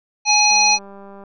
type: harmonic tone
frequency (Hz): 837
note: G#5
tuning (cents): +13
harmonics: 1 / 3 / 5 / 7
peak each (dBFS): -17 / -17 / -17 / -17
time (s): 0.25-0.79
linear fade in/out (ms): 50
type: click train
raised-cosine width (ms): 1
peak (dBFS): -27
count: 145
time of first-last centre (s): 0.51-1.237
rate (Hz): 198
effects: none